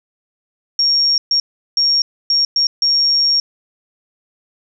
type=tone bursts at uneven times; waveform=sine; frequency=5550 Hz; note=F8; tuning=12 cents flat; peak=-11 dBFS; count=6; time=0.79-1.18 / 1.31-1.4 / 1.77-2.02 / 2.3-2.45 / 2.56-2.67 / 2.82-3.4 s; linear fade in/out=2 ms; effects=none